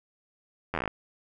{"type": "slowing click train", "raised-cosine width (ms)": 0.5, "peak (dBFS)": -14, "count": 10, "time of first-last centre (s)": [0.74, 0.877], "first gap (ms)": 11, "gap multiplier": 1.08, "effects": []}